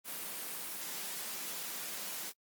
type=high-pass noise; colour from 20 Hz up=white; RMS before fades=-41 dBFS; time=0.04-2.33 s; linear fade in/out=50 ms; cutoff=150 Hz; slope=48 dB/octave; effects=noise-tail reverb RT60 0.1 s tail -26 dB re dry + Opus 24 kbps